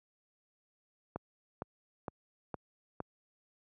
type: click train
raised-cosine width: 1 ms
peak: -23 dBFS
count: 5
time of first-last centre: 1.16-3.003 s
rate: 2.17 Hz
effects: high-pass 80 Hz 12 dB/octave